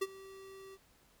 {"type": "tone with ADSR envelope", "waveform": "square", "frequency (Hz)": 386.7, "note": "G4", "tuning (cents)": -24, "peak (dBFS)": -30, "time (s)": [0.01, 0.78], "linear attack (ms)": 12, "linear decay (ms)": 39, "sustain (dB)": -20, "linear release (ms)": 44, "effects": ["pink hiss -67 dBFS RMS until 1.2 s"]}